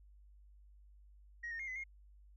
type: tone with pitch steps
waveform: sine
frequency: 1886 / 1837 / 2134 / 2028 / 2137 Hz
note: A#6 / A#6 / C7 / B6 / C7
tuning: +20 / -26 / +34 / +45 / +36 cents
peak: -39 dBFS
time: 1.43-1.84 s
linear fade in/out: 10 ms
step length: 82 ms
effects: tanh soft clip ceiling -37 dBFS + added 50 Hz sine -58 dBFS peak until 2.36 s